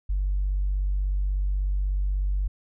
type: tone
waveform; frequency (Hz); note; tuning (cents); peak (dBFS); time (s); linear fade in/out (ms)
sine; 48.2; G1; -28; -21; 0.09-2.48; 10
effects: tanh soft clip ceiling -18 dBFS